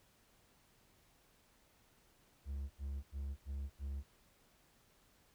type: tone bursts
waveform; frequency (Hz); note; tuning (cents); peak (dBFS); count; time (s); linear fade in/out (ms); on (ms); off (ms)
triangle; 69.3; C#2; 0; -37; 5; 2.45-4.036; 50; 250; 84
effects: pink hiss -70 dBFS RMS until 5.34 s